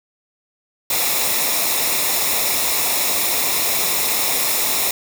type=noise with comb filter; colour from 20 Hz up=white; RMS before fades=-19 dBFS; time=0.9-4.91 s; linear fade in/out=2 ms; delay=0.65 ms; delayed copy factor=-0.6; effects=none